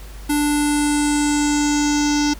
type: tone with low-pass filter sweep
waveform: square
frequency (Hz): 293.7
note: D4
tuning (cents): 0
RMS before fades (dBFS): -18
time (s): 0.29-2.34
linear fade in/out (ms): 10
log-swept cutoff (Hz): 11000 to 5700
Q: 5
effects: added 50 Hz sine -33 dBFS peak until 2.39 s + pink hiss -43 dBFS RMS until 2.39 s